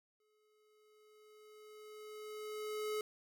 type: tone with exponential growth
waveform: square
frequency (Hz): 426.5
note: G#4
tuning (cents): +46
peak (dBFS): -36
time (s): 0.2-3.01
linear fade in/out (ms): 2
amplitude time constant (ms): 610
effects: none